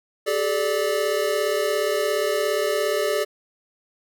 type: chord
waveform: square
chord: G suspended second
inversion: none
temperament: equal with one note detuned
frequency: 392 / 429.2 / 587.3 Hz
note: G4 / A4 / D5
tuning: 0 / -43 / 0 cents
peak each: -28 / -25 / -25 dBFS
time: 0.26-3.25 s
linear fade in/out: 20 ms
effects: none